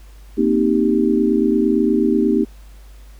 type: chord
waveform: sine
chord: C minor seventh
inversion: third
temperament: equal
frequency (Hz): 233.1 / 261.6 / 311.1 / 392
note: Bb3 / C4 / Eb4 / G4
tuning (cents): 0 / 0 / 0 / 0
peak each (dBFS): -18 / -20 / -18 / -19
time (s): 0.37-2.45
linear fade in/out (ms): 20
effects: added 50 Hz sine -38 dBFS peak until 3.19 s + pink hiss -52 dBFS RMS until 3.19 s